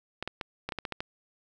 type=clicks; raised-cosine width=0.3 ms; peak=-17 dBFS; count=9; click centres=0.226 / 0.276 / 0.412 / 0.69 / 0.722 / 0.787 / 0.852 / 0.923 / 1.005 s; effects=9-bit